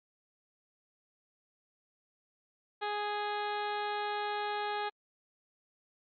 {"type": "harmonic tone", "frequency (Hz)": 415.3, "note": "G#4", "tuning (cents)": 0, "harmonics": [1, 2, 3, 4, 5, 6, 7, 8, 9, 10], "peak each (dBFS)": [-39, -35, -42, -42, -49, -48, -54, -48, -50, -52], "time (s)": [2.81, 4.9], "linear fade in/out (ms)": 20, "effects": ["AAC 64 kbps"]}